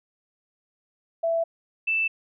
sine tone pair in turn, 664 / 2648 Hz, E5 / E7, +12 / +7 cents, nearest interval 2 octaves, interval 2395 cents, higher second, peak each -21 dBFS, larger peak neither, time 1.23-1.44 / 1.87-2.08 s, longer neither, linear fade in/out 10 ms, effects none

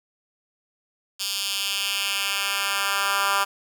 10% pulse tone with high-pass filter sweep, 198.4 Hz, G3, 21 cents sharp, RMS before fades -25 dBFS, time 1.19-3.45 s, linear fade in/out 20 ms, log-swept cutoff 4000 to 1200 Hz, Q 1.7, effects 7-bit

